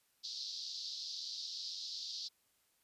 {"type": "band-pass noise", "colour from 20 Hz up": "white", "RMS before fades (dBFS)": -44, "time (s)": [0.23, 2.29], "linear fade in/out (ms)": 20, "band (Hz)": [3900, 5100], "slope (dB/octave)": 48, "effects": ["white hiss -75 dBFS RMS until 2.83 s", "resampled to 32000 Hz"]}